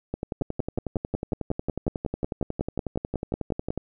two click trains, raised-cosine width 2 ms, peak -15 / -13 dBFS, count 41 / 19, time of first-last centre 0.14-3.776 / 0.42-3.705 s, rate 11 / 5.48 Hz, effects none

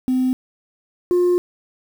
sine tone pair in turn, 256.2 / 355.9 Hz, C4 / F4, -36 / +33 cents, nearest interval tritone, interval 569 cents, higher second, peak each -14 / -11 dBFS, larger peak second, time 0.08-0.33 / 1.11-1.38 s, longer second, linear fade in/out 0 ms, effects tanh soft clip ceiling -12 dBFS + 7-bit

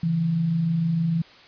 sine tone pair together, 139.7 / 166.13 Hz, C#3 / E3, +14 / +14 cents, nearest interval minor third, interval 300 cents, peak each -32 / -20 dBFS, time 0.03-1.22 s, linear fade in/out 5 ms, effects white hiss -49 dBFS RMS until 1.47 s + resampled to 11025 Hz

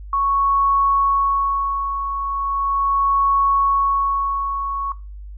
sine tone with tremolo, 1108.7 Hz, C#6, in tune, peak -13 dBFS, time 0.13-4.92 s, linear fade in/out 2 ms, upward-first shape sine, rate 0.38 Hz, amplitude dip 60%, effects noise-tail reverb RT60 0.3 s tail -19 dB re dry + added 50 Hz sine -32 dBFS peak until 5.37 s

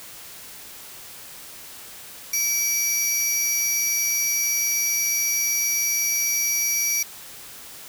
sawtooth tone pair together, 2299 / 5793 Hz, D7 / F#8, -37 / -38 cents, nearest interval octave + major third, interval 1599 cents, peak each -24 / -19 dBFS, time 2.33-7.03 s, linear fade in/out 5 ms, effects white hiss -41 dBFS RMS until 7.88 s

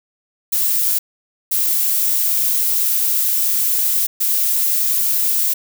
violet noise bursts at uneven times, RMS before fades -17 dBFS, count 3, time 0.52-0.99 / 1.51-4.07 / 4.2-5.54 s, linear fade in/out 10 ms, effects none

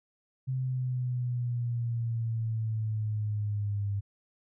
sine exponential sweep, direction down, 130.81 to 100 Hz, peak -28 dBFS, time 0.47-4.01 s, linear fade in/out 20 ms, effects none

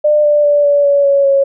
sine tone with pitch steps, 599 / 590.8 / 582.6 / 574.6 / 566.7 / 558.9 / 551.2 Hz, D5 / D5 / D5 / D5 / C#5 / C#5 / C#5, +34 / +10 / -14 / -38 / +38 / +14 / -10 cents, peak -7 dBFS, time 0.04-1.44 s, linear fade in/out 10 ms, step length 200 ms, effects none

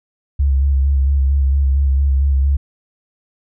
sine tone with vibrato, 68.6 Hz, C#2, 17 cents flat, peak -11 dBFS, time 0.39-2.57 s, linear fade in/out 10 ms, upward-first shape square, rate 4.4 Hz, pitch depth 32 cents each way, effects none

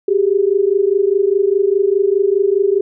sine tone pair together, 384.2 / 409.1 Hz, G4 / G#4, -35 / -26 cents, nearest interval minor second, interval 109 cents, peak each -14 dBFS, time 0.08-2.81 s, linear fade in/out 5 ms, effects none

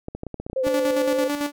clicks, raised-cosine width 2 ms, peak -18 dBFS, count 10, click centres 0.084 / 0.15 / 0.234 / 0.267 / 0.343 / 0.4 / 0.465 / 0.499 / 0.531 / 0.668 s
sine tone with vibrato, 520 Hz, C5, 11 cents flat, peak -20 dBFS, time 0.56-1.28 s, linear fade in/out 5 ms, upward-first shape triangle, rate 10 Hz, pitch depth 41 cents each way
sawtooth tone with tremolo, 290 Hz, D4, 22 cents flat, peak -18 dBFS, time 0.63-1.52 s, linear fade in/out 50 ms, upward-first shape square, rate 9 Hz, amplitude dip 50%
effects none

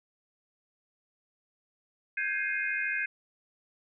sine chord, Ab major seventh, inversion third, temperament equal with one note detuned, 1568 / 1661.2 / 2120 / 2489 Hz, G6 / Ab6 / C7 / Eb7, 0 / 0 / +22 / 0 cents, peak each -34 dBFS, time 2.17-3.06 s, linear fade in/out 5 ms, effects none

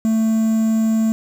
triangle tone with quantisation, 221.9 Hz, A3, 15 cents sharp, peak -12 dBFS, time 0.05-1.12 s, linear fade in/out 0 ms, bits 6, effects none

